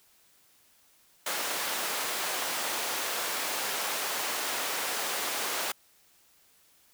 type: high-pass noise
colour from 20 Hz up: pink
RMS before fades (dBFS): -32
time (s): 1.26-5.72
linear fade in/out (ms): 5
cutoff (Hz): 580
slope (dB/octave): 12
effects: white hiss -63 dBFS RMS until 6.93 s